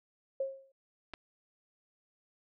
sine tone with exponential decay, 539 Hz, C#5, 49 cents flat, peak -28 dBFS, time 0.4-0.72 s, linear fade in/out 5 ms, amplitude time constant 69 ms
clicks, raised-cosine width 0.3 ms, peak -27 dBFS, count 2, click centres 1.136 / 1.139 s
effects none

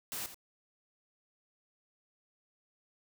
white noise with echo, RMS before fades -39 dBFS, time 0.12-0.26 s, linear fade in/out 0 ms, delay 84 ms, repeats 1, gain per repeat -11 dB, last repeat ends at 0.344 s, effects none

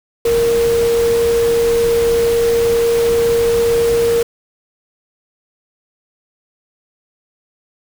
sine tone in noise, 466.2 Hz, A#4, in tune, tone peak -11 dBFS, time 0.25-4.23 s, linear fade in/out 5 ms, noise pink, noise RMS -25 dBFS, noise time 0.25-4.23 s, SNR +11 dB, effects none

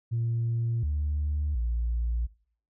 sine tone with pitch steps, 116.1 / 74 / 58 Hz, A#2 / D2 / A#1, -7 / +14 / -8 cents, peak -24 dBFS, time 0.11-2.27 s, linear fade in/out 20 ms, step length 720 ms, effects noise-tail reverb RT60 0.5 s tail -21 dB re dry + tanh soft clip ceiling -22 dBFS

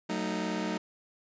sawtooth chord, D# diminished, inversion first, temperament just, 186.68 / 224 / 311.1 Hz, F#3 / A3 / D#4, +16 / +31 / 0 cents, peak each -31 dBFS, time 0.09-0.78 s, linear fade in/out 10 ms, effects resampled to 16000 Hz

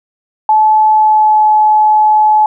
sine tone with pitch glide, 863 to 855.6 Hz, A5 to A5, -34 to -49 cents, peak -5 dBFS, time 0.49-2.46 s, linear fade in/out 2 ms, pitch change -15 cents, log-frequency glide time 0.89-1.47 s, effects none

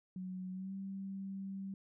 sine tone with pitch glide, 185 to 194.2 Hz, F#3 to G3, 0 to -16 cents, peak -40 dBFS, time 0.16-1.74 s, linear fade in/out 2 ms, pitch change +84 cents, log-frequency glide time 0.52-0.74 s, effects none

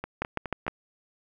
two click trains, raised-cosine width 0.5 ms, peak -18 / -12 dBFS, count 4 / 4, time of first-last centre 0.04-0.666 / 0.22-0.68 s, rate 4.79 / 6.52 Hz, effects 9-bit

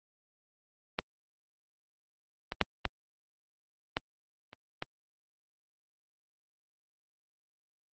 clicks, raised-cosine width 0.3 ms, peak -12 / -17 / -6 / -12 / -12 / -30 / -17 dBFS, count 7, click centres 0.989 / 2.521 / 2.613 / 2.853 / 3.969 / 4.531 / 4.824 s, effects high-pass 60 Hz 12 dB/octave + Opus 32 kbps

